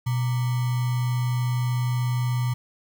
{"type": "tone with sample-and-hold", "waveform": "sine", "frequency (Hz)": 123.47, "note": "B2", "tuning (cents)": 0, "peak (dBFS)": -21, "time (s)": [0.06, 2.54], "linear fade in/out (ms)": 10, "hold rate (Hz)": 1050, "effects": []}